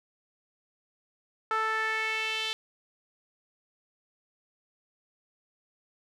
sawtooth tone with band-pass filter sweep, 440 Hz, A4, in tune, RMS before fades -30 dBFS, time 1.51-2.53 s, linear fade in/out 0 ms, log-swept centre 1300 to 3400 Hz, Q 3.2, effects none

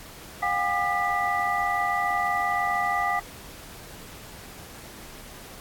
sine tone cluster, 717 / 803 / 1203 / 1968 Hz, F5 / G5 / D6 / B6, +45 / +41 / +41 / -7 cents, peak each -28 dBFS, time 0.42-3.2 s, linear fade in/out 10 ms, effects pink hiss -44 dBFS RMS until 5.6 s + AAC 64 kbps

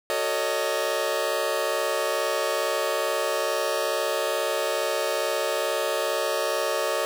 sawtooth chord, D# half-diminished seventh, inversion first, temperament just, 373.4 / 448 / 560 / 622.3 Hz, F#4 / A4 / C#5 / D#5, +16 / +31 / +18 / 0 cents, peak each -30 / -26 / -24 / -24 dBFS, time 0.1-7.05 s, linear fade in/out 0 ms, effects none

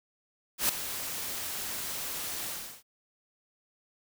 white noise with ADSR envelope, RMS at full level -24 dBFS, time 0.58-2.83 s, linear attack 110 ms, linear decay 5 ms, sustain -12 dB, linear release 350 ms, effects none

